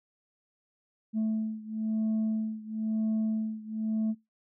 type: beating tone pair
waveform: sine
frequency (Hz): 218.6 / 219.6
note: A3 / A3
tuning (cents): -11 / -3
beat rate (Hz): 1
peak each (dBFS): -28 / -30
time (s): 1.13-4.15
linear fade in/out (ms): 50
effects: noise-tail reverb RT60 0.2 s tail -25 dB re dry + tanh soft clip ceiling -24 dBFS